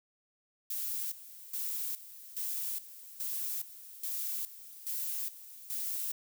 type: noise with tremolo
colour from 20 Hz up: violet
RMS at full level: -36 dBFS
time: 0.7-6.12 s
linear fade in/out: 5 ms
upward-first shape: square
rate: 1.2 Hz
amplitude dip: 80%
effects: none